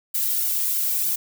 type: noise with flanger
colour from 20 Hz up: violet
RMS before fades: -23 dBFS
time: 0.14-1.16 s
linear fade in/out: 10 ms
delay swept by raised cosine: 1.3 to 2.2 ms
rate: 3.2 Hz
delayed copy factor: +1
effects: none